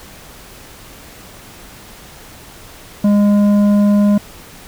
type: tone with tanh clipping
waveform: triangle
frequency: 205 Hz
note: G#3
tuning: 22 cents flat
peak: -10 dBFS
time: 3.04-4.18 s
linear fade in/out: 5 ms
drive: 13 dB
effects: pink hiss -38 dBFS RMS until 4.67 s